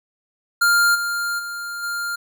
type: tone with level steps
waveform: square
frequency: 1400 Hz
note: F6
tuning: 4 cents sharp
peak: -14 / -22 / -28 / -24 dBFS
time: 0.61-2.16 s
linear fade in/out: 10 ms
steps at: 0.94 / 1.38 / 1.82 s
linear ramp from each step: 20 ms
effects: none